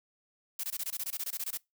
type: noise bursts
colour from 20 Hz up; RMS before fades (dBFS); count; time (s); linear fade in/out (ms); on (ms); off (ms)
blue; -35; 15; 0.59-1.574; 5; 46; 21
effects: noise-tail reverb RT60 0.2 s tail -24 dB re dry